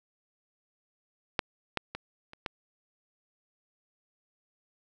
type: clicks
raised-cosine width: 0.3 ms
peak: -9 / -12 / -20 / -30 / -16 dBFS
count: 5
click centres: 1.392 / 1.773 / 1.95 / 2.334 / 2.462 s
effects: none